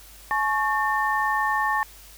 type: tone cluster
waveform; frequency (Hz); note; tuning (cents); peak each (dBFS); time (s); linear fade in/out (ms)
sine; 853 / 1102 / 1800; G#5 / C#6 / A6; +46 / -11 / +39; -25; 0.31-1.83; 0
effects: added 50 Hz sine -49 dBFS peak until 2.17 s + white hiss -48 dBFS RMS until 2.17 s